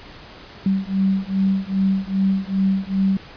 sine beating tone pair, 191.7 / 194.2 Hz, G3 / G3, -38 / -16 cents, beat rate 2.5 Hz, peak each -20 dBFS, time 0.66-3.17 s, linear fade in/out 2 ms, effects pink hiss -41 dBFS RMS until 3.36 s + resampled to 11025 Hz

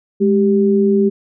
sine tone pair together, 207.7 / 392.1 Hz, G#3 / G4, 0 / 0 cents, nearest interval major seventh, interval 1100 cents, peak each -13 dBFS, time 0.2-1.1 s, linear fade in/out 20 ms, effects none

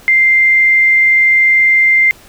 sine tone, 2093 Hz, C7, in tune, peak -6 dBFS, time 0.08-2.11 s, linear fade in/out 0 ms, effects pink hiss -41 dBFS RMS until 2.28 s

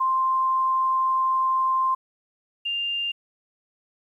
sine tone pair in turn, 1048 / 2798 Hz, C6 / F7, +2 / +3 cents, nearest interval octave + perfect fourth, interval 1701 cents, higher second, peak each -19 / -24 dBFS, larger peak first, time 0-1.95 / 2.65-3.12 s, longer first, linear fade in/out 10 ms, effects 10-bit

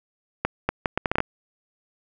accelerating click train, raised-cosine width 0.5 ms, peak -6 dBFS, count 9, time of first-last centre 0.45-1.204 s, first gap 240 ms, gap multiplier 0.7, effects none

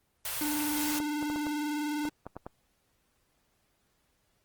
white band-stop noise, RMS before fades -34 dBFS, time 0.25-0.99 s, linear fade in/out 2 ms, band 150 to 450 Hz, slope 48 dB/octave
square tone with vibrato, 297.7 Hz, D4, 24 cents sharp, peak -31 dBFS, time 0.41-2.09 s, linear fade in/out 2 ms, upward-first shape sine, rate 20 Hz, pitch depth 41 cents each way
clicks, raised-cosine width 1 ms, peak -25 dBFS, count 9, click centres 1.002 / 1.227 / 1.3 / 1.36 / 1.468 / 2.053 / 2.266 / 2.366 / 2.465 s
effects pink hiss -73 dBFS RMS until 4.44 s + Opus 24 kbps

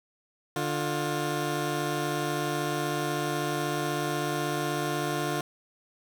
15% pulse tone pair together, 148.63 / 353.5 Hz, D3 / F4, +21 / +21 cents, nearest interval octave + minor third, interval 1500 cents, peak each -24 dBFS, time 0.56-5.41 s, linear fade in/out 2 ms, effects none

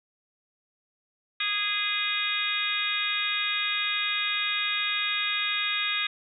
harmonic tone with a mistuned harmonic, 412.9 Hz, G#4, 10 cents flat, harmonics 3 / 4 / 5 / 6 / 7 / 8 / 9, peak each -36 / -34 / -33 / -30 / -39 / -34 / -31 dBFS, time 1.4-6.07 s, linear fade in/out 5 ms, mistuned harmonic 8, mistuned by +17 cents, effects none

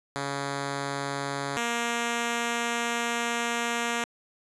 5% pulse tone pair in turn, 140 / 235.5 Hz, C#3 / A#3, +18 / +18 cents, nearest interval major sixth, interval 900 cents, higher second, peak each -18 / -15 dBFS, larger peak second, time 0.16-1.57 / 1.57-4.04 s, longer second, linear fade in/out 0 ms, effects resampled to 24000 Hz

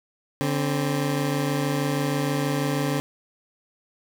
20% pulse tone pair together, 144.8 / 263.3 Hz, D3 / C4, -24 / +11 cents, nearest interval minor seventh, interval 1035 cents, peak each -19 / -23 dBFS, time 0.41-3 s, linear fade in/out 0 ms, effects none

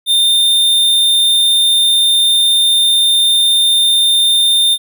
square tone, 3619 Hz, A7, 48 cents sharp, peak -9 dBFS, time 0.06-4.78 s, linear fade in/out 50 ms, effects none

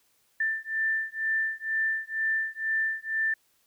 sine beating tone pair, 1776 / 1778.1 Hz, A6 / A6, +16 / +18 cents, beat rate 2.1 Hz, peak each -29 dBFS, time 0.4-3.34 s, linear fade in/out 5 ms, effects white hiss -68 dBFS RMS until 3.66 s

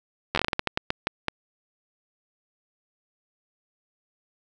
slowing click train, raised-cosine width 0.3 ms, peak -7 dBFS, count 14, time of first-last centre 0.35-1.283 s, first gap 11 ms, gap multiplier 1.28, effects none

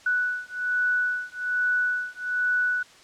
sine beating tone pair, 1480 / 1481.2 Hz, F#6 / F#6, 0 / +1 cents, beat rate 1.2 Hz, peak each -26 dBFS, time 0.06-2.83 s, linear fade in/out 5 ms, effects white hiss -51 dBFS RMS until 3.03 s + low-pass 6000 Hz 12 dB/octave

